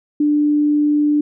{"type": "tone", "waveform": "sine", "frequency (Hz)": 296, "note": "D4", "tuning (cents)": 14, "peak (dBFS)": -12, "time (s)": [0.2, 1.21], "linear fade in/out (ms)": 5, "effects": []}